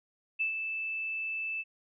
sine tone with ADSR envelope, 2635 Hz, E7, 1 cent flat, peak -26 dBFS, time 0.39-1.64 s, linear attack 20 ms, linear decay 110 ms, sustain -6 dB, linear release 37 ms, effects none

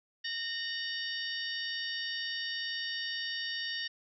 harmonic tone with a mistuned harmonic, 921 Hz, A#5, 21 cents flat, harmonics 2 / 3 / 4 / 5 / 6, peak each -38 / -40 / -41 / -42 / -43 dBFS, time 0.24-3.88 s, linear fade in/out 10 ms, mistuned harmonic 3, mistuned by +120 cents, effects none

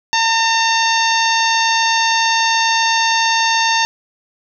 harmonic tone, 907 Hz, A#5, 48 cents flat, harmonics 1 / 2 / 3 / 4 / 5 / 6 / 7, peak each -16 / -19 / -21 / -22 / -23 / -24 / -24 dBFS, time 0.13-3.85 s, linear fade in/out 0 ms, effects none

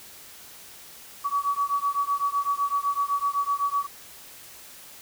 sine beating tone pair, 1133 / 1140.9 Hz, C#6 / C#6, +37 / +50 cents, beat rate 7.9 Hz, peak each -26 dBFS, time 1.24-3.87 s, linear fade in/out 20 ms, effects white hiss -46 dBFS RMS until 5.01 s

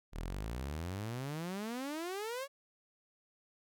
sawtooth exponential sweep, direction up, 36.99 to 570 Hz, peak -34 dBFS, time 0.12-2.48 s, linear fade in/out 50 ms, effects none

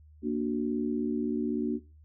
sine chord, Bb augmented, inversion none, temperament equal, 233.1 / 293.7 / 370 Hz, Bb3 / D4 / F#4, 0 / 0 / 0 cents, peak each -30 / -31 / -33 dBFS, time 0.22-1.8 s, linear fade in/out 50 ms, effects noise-tail reverb RT60 0.3 s tail -20 dB re dry + added 76 Hz sine -52 dBFS peak until 2.04 s

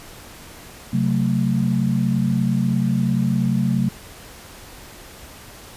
sine chord, F# diminished, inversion second, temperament just, 133.2 / 185 / 222 Hz, C3 / F#3 / A3, +31 / 0 / +16 cents, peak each -21 dBFS, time 0.93-3.89 s, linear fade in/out 5 ms, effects pink hiss -41 dBFS RMS until 5.76 s + resampled to 32000 Hz

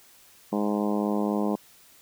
harmonic tone, 103.8 Hz, G#2, in tune, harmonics 2 / 3 / 4 / 5 / 6 / 7 / 8 / 9 / 10, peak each -26 / -30 / -32 / -34 / -36 / -37 / -38 / -39 / -40 dBFS, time 0.52-1.56 s, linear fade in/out 10 ms, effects white hiss -55 dBFS RMS until 2.01 s

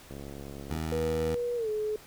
click train, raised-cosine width 2 ms, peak -29 dBFS, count 47, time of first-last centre 0.11-0.769 s, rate 69.8 Hz
15% pulse tone, 79.5 Hz, D#2, 38 cents sharp, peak -25 dBFS, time 0.7-1.35 s, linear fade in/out 5 ms
sine tone with pitch glide, 482.2 to 427.1 Hz, B4 to G#4, -41 to +48 cents, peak -28 dBFS, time 0.92-1.96 s, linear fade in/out 2 ms, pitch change -211 cents, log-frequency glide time 1.56-1.69 s
effects pink hiss -52 dBFS RMS until 2.06 s

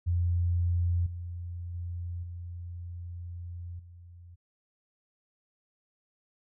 sine tone with level steps, 87 Hz, F2, 6 cents flat, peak -24 / -35 / -33 / -37 / -47 dBFS, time 0.06-4.36 s, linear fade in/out 20 ms, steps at 1.06 / 1.74 / 2.23 / 3.79 s, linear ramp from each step 5 ms, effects none

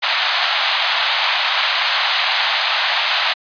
white band-pass noise, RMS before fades -18 dBFS, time 0.02-3.34 s, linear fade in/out 20 ms, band 660 to 4300 Hz, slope 48 dB/octave, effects resampled to 11025 Hz

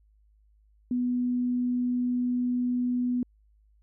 sine tone, 246.9 Hz, B3, in tune, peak -24 dBFS, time 0.91-3.23 s, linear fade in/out 2 ms, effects added 52 Hz sine -59 dBFS peak until 3.82 s

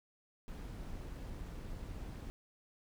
brown noise with amplitude modulation, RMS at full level -43 dBFS, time 0.48-2.3 s, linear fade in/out 0 ms, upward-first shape sine, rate 215 Hz, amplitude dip 40%, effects none

